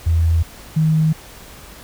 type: tone pair in turn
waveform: sine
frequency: 82.41 / 157.38 Hz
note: E2 / D#3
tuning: 0 / +20 cents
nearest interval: major seventh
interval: 1120 cents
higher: second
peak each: -12 dBFS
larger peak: neither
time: 0.06-0.43 / 0.76-1.13 s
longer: neither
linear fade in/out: 10 ms
effects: added 54 Hz sine -46 dBFS peak until 1.83 s + pink hiss -40 dBFS RMS until 1.83 s